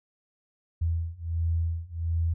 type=beating tone pair; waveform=sine; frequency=82.41 / 83.81 Hz; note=E2 / E2; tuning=0 / +29 cents; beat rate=1.4 Hz; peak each=-29 / -28 dBFS; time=0.81-2.34 s; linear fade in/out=10 ms; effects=none